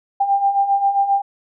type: beating tone pair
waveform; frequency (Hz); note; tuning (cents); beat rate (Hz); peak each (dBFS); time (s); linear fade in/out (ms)
sine; 789 / 796.5; G5 / G5; +11 / +27; 7.5; -21 / -15; 0.2-1.22; 10
effects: none